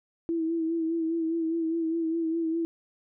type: tone with vibrato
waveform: sine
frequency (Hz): 328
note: E4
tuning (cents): -9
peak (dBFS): -25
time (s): 0.29-2.65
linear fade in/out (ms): 0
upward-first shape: sine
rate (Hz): 4.9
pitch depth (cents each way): 39
effects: none